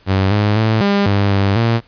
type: tone with pitch steps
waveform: sawtooth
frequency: 96 / 104.2 / 110.4 / 200.9 / 100.4 / 98.8 / 115.4 Hz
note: G2 / G#2 / A2 / G3 / G2 / G2 / A#2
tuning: -36 / +6 / +6 / +43 / +42 / +14 / -17 cents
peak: -8 dBFS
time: 0.06-1.81 s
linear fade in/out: 50 ms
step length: 250 ms
effects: pink hiss -50 dBFS RMS until 1.87 s + resampled to 11025 Hz